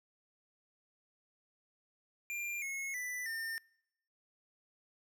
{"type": "tone with pitch steps", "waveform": "square", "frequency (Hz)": [2388, 2177, 1985, 1809.8], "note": ["D7", "C#7", "B6", "A6"], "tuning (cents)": [28, -32, 8, 48], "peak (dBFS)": -38, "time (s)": [2.3, 3.58], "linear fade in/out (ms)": 0, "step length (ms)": 320, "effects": ["noise-tail reverb RT60 0.8 s tail -25 dB re dry"]}